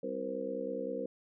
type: harmonic tone with a mistuned harmonic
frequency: 65.41 Hz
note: C2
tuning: in tune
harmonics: 3 / 4 / 5 / 6 / 7 / 8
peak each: -45 / -42 / -45 / -49 / -38 / -39 dBFS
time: 0.03-1.06 s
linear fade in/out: 5 ms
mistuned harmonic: 7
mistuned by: +58 cents
effects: none